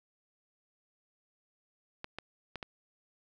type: clicks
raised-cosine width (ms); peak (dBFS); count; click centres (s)
0.3; -23; 4; 2.044 / 2.186 / 2.557 / 2.628
effects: none